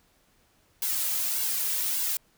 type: noise with flanger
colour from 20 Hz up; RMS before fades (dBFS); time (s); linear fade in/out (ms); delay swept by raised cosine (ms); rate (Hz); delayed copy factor
blue; -28; 0.82-2.17; 2; 1.6 to 2.8; 1.7; -0.65
effects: pink hiss -65 dBFS RMS until 2.37 s